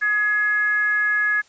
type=tone with frequency modulation; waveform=sine; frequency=1686 Hz; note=G#6; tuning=26 cents sharp; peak=-17 dBFS; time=0.01-1.42 s; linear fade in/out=20 ms; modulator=438 Hz; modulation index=0.41; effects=white hiss -54 dBFS RMS until 1.48 s + resampled to 16000 Hz